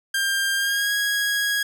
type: tone with pitch glide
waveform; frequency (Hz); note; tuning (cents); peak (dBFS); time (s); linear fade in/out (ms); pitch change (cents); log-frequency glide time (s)
sawtooth; 1596 to 1652.3; G6 to G#6; +31 to -9; -17; 0.14-1.63; 5; +60; 0.55-0.93
effects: none